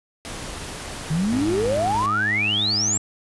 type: noise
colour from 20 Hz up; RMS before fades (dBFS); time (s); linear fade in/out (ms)
pink; -33; 0.25-2.06; 0
type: exponential sweep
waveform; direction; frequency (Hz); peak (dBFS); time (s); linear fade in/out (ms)
sine; up; 147.3 to 7750; -19; 1.1-2.98; 10
type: tone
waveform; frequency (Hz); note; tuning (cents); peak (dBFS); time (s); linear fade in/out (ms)
20% pulse; 104.2; G#2; +6; -23; 1.32-2.98; 5
effects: resampled to 24000 Hz